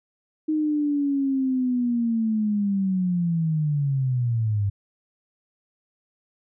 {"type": "linear sweep", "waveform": "sine", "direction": "down", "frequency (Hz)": [312.2, 98], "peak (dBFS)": -20, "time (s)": [0.48, 4.7], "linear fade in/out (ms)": 10, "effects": []}